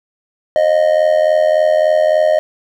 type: tone with amplitude modulation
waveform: triangle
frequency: 619 Hz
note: D#5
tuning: 9 cents flat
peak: -4 dBFS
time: 0.56-2.39 s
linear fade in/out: 0 ms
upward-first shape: sine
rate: 83.5 Hz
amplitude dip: 75%
effects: none